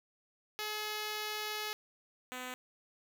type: tone pair in turn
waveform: 5% pulse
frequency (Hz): 424.9 / 252.6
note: G#4 / B3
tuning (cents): +40 / +39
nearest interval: major sixth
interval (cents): 901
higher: first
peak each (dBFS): -25 / -29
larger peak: first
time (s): 0.59-1.73 / 2.32-2.54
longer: first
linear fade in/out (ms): 0
effects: none